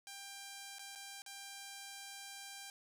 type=tone with dropouts; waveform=5% pulse; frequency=793 Hz; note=G5; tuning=20 cents sharp; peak=-36 dBFS; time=0.07-2.7 s; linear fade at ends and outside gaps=1 ms; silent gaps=0.785-0.793 / 0.952-0.957 / 1.22-1.262 s; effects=none